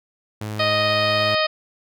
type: tone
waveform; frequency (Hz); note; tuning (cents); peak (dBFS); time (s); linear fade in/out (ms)
sawtooth; 106.5; G#2; +44; -23; 0.41-1.35; 5
type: harmonic tone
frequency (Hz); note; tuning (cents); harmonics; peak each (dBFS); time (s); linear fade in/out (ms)
622.3; D#5; 0; 1 / 2 / 3 / 4 / 5 / 6 / 7 / 8; -21 / -24 / -26 / -27 / -28 / -29 / -29 / -30; 0.59-1.47; 10
effects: none